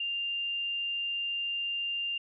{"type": "tone", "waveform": "sine", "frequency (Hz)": 2794, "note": "F7", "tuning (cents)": 0, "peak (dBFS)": -30, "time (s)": [0, 2.18], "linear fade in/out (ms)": 5, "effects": []}